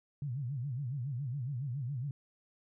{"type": "tone with vibrato", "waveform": "sine", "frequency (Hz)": 131.5, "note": "C3", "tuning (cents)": 9, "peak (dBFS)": -34, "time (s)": [0.22, 2.11], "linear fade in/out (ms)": 2, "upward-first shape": "sine", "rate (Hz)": 7.2, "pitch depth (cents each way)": 200, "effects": []}